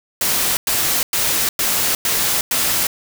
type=noise bursts; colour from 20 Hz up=white; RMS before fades=-18 dBFS; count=6; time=0.21-2.87 s; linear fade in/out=2 ms; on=360 ms; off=100 ms; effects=none